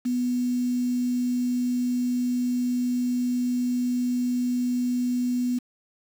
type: tone with quantisation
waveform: sine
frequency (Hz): 246.9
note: B3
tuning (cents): 0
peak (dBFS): -22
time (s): 0.05-5.59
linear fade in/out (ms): 10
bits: 7
effects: none